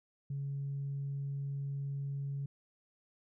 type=tone; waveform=sine; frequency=139.5 Hz; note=C#3; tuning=11 cents sharp; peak=-34 dBFS; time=0.3-2.46 s; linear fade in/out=5 ms; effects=tanh soft clip ceiling -31 dBFS